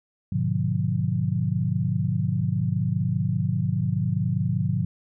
sine chord, G# diminished seventh, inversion none, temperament just, 103.83 / 124.59 / 149.51 / 179.41 Hz, G#2 / B2 / D3 / F3, 0 / +16 / +31 / +47 cents, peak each -27 dBFS, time 0.32-4.85 s, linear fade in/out 5 ms, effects none

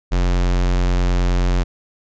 square tone, 44.71 Hz, F1, 41 cents sharp, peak -15 dBFS, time 0.11-1.64 s, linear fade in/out 20 ms, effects resampled to 16000 Hz

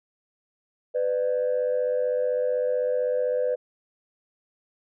sine tone pair together, 501 / 596.8 Hz, B4 / D5, +25 / +28 cents, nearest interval minor third, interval 303 cents, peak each -22 / -26 dBFS, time 0.94-3.56 s, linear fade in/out 20 ms, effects tanh soft clip ceiling -17 dBFS

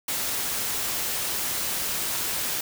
white noise, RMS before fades -28 dBFS, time 0.08-2.61 s, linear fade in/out 5 ms, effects none

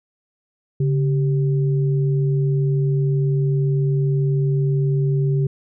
sine tone pair together, 140.92 / 389.7 Hz, C#3 / G4, +29 / -10 cents, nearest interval octave + tritone, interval 1761 cents, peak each -16 / -26 dBFS, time 0.8-5.47 s, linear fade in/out 5 ms, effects none

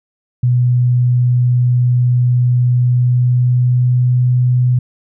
sine tone with pitch glide, 123.47 to 124.76 Hz, B2 to B2, 0 to +18 cents, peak -9 dBFS, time 0.43-4.79 s, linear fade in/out 5 ms, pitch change +18 cents, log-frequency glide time 2.7-4.23 s, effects none

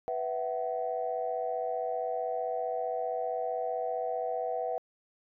sine chord, B suspended fourth, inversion none, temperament equal with one note detuned, 493.9 / 659.3 / 754.7 Hz, B4 / E5 / F#5, 0 / 0 / +34 cents, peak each -34 dBFS, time 0.08-4.78 s, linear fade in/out 0 ms, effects tanh soft clip ceiling -20 dBFS

